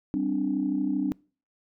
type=chord; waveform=sine; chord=G suspended fourth; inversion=none; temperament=just; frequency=196 / 261.3 / 294 Hz; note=G3 / C4 / D4; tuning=0 / -2 / +2 cents; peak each=-31 / -28 / -26 dBFS; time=0.14-1.12 s; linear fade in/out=0 ms; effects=noise-tail reverb RT60 0.4 s tail -26 dB re dry + tanh soft clip ceiling -15 dBFS